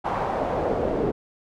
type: noise with band-pass filter sweep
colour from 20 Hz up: brown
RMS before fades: -25 dBFS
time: 0.04-1.12 s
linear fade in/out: 20 ms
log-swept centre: 930 to 440 Hz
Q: 2
effects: none